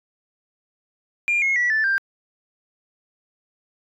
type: tone with pitch steps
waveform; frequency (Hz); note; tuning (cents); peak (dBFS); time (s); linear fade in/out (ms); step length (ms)
sine; 2400 / 2163 / 1949.4 / 1756.9 / 1583.4; D7 / C#7 / B6 / A6 / G6; +37 / -43 / -23 / -3 / +17; -16; 1.28-1.98; 0; 140
effects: tanh soft clip ceiling -14 dBFS